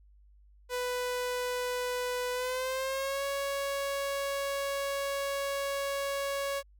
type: tone with pitch glide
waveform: sawtooth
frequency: 496 to 556.7 Hz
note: B4 to C#5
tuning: +7 to +7 cents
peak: -27 dBFS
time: 0.69-6.63 s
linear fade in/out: 50 ms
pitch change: +200 cents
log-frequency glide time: 2.32-3.24 s
effects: added 50 Hz sine -56 dBFS peak until 6.79 s